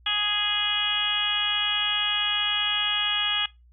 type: harmonic tone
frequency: 415.3 Hz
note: G#4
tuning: in tune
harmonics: 2 / 3 / 4 / 5 / 6 / 7 / 8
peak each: -37 / -34 / -32 / -37 / -33 / -28 / -26 dBFS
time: 0.06-3.46 s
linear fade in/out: 5 ms
effects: noise-tail reverb RT60 0.2 s tail -19 dB re dry + added 60 Hz sine -52 dBFS peak until 3.72 s